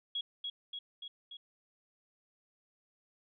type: tone with echo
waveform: sine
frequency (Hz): 3322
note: G#7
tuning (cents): 0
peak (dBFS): -33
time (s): 0.15-0.21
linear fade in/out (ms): 5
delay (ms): 290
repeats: 4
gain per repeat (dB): -3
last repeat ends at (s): 1.37
effects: none